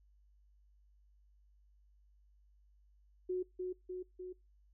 sine tone with echo, 366.2 Hz, F#4, 18 cents flat, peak -33 dBFS, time 3.29-3.43 s, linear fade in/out 10 ms, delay 300 ms, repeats 3, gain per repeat -3 dB, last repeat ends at 4.33 s, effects noise-tail reverb RT60 0.2 s tail -21 dB re dry + added 50 Hz sine -64 dBFS peak until 4.73 s

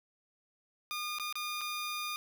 15% pulse tone with dropouts, 1215 Hz, D#6, 42 cents flat, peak -29 dBFS, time 0.91-2.16 s, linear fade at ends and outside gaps 0 ms, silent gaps 1.185-1.198 / 1.326-1.355 / 1.61-1.614 s, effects none

